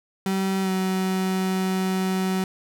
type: tone with pitch glide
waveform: 35% pulse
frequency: 191.9 to 188.06 Hz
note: G3 to F#3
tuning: -37 to +28 cents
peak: -20 dBFS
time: 0.26-2.44 s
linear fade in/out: 2 ms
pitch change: -35 cents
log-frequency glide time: 0.62-0.7 s
effects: none